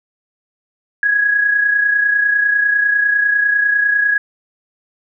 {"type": "tone pair together", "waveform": "sine", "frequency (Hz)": [1661.2, 1691.2], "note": ["G#6", "G#6"], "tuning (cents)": [0, 31], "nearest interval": "unison", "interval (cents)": 31, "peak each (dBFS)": [-12, -21], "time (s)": [1.03, 4.18], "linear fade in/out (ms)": 2, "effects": []}